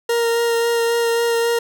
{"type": "tone with vibrato", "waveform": "40% pulse", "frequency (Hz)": 466.2, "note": "A#4", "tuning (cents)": 0, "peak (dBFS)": -15, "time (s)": [0.09, 1.59], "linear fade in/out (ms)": 5, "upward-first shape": "sine", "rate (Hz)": 3.7, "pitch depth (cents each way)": 13, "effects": []}